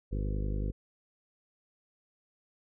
harmonic tone with a mistuned harmonic, 50.8 Hz, G#1, 38 cents flat, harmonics 1 / 2 / 3 / 4 / 5 / 6 / 7 / 8 / 9 / 10, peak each -31 / -37 / -41 / -43 / -45 / -47 / -48 / -49 / -50 / -51 dBFS, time 0.11-0.72 s, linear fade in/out 20 ms, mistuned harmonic 9, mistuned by +60 cents, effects none

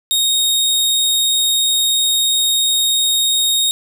sawtooth tone, 3729 Hz, A#7, in tune, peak -10 dBFS, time 0.11-3.71 s, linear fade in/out 0 ms, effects none

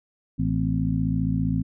harmonic tone with a mistuned harmonic, 55 Hz, A1, in tune, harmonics 1 / 2 / 3 / 4 / 5, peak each -31 / -27 / -25 / -31 / -27 dBFS, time 0.38-1.63 s, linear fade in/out 20 ms, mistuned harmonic 5, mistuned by -110 cents, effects none

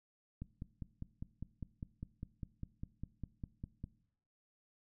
click train, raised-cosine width 5 ms, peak -30 dBFS, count 18, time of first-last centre 0.42-3.841 s, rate 4.97 Hz, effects noise-tail reverb RT60 0.7 s tail -19 dB re dry

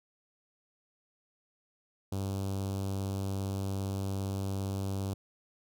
sawtooth tone with notch filter, 97.5 Hz, G2, 9 cents flat, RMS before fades -34 dBFS, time 2.12-5.14 s, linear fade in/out 5 ms, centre 1900 Hz, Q 0.56, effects none

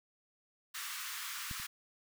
pink high-pass noise, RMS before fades -42 dBFS, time 0.74-1.67 s, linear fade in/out 10 ms, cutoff 1100 Hz, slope 48 dB/octave
clicks, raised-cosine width 5 ms, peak -31 / -41 dBFS, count 2, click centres 1.512 / 1.599 s
effects none

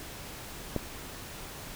click, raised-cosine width 2 ms, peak -15 dBFS, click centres 0.763 s, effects pink hiss -43 dBFS RMS until 1.75 s

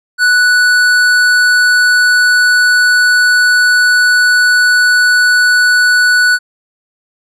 triangle tone with hard clipping, 1480 Hz, F#6, in tune, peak -8 dBFS, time 0.18-6.39 s, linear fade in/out 50 ms, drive 15 dB, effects none

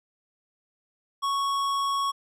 sine tone with tanh clipping, 1108.7 Hz, C#6, in tune, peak -26 dBFS, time 1.22-2.12 s, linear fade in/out 20 ms, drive 16 dB, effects none

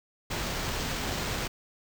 pink noise with sample-and-hold, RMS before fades -32 dBFS, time 0.3-1.48 s, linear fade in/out 10 ms, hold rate 11025 Hz, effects none

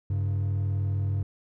triangle tone pair together, 98 / 138.59 Hz, G2 / C#3, 0 / 0 cents, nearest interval tritone, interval 600 cents, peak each -22 / -31 dBFS, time 0.1-1.23 s, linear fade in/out 5 ms, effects tanh soft clip ceiling -18 dBFS

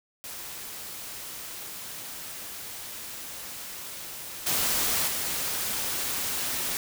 white noise with level steps, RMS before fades -39 / -26 / -30 dBFS, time 0.24-6.77 s, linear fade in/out 0 ms, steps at 4.46 / 5.07 s, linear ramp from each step 10 ms, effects none

